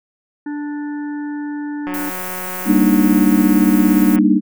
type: harmonic tone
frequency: 293.7 Hz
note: D4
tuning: in tune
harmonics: 1 / 3 / 5 / 6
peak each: -22 / -36 / -40 / -39 dBFS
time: 0.46-2.1 s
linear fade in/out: 5 ms
type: click train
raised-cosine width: 0.5 ms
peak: -14 dBFS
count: 425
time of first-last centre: 1.87-4.187 s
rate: 183 Hz
type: noise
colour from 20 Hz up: violet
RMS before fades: -28 dBFS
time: 1.94-4.16 s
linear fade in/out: 0 ms
type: chord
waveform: sine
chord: Eb major seventh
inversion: first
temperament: equal with one note detuned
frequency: 197.59 / 233.1 / 293.7 / 311.1 Hz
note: G3 / Bb3 / D4 / Eb4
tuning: +14 / 0 / 0 / 0 cents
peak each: -15 / -16 / -15 / -16 dBFS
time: 2.65-4.41 s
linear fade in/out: 50 ms
effects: none